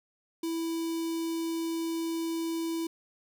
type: tone with notch filter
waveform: square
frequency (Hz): 329.6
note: E4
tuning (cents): 0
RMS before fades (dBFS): -32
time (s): 0.43-2.87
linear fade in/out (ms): 5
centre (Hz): 1500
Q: 0.71
effects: none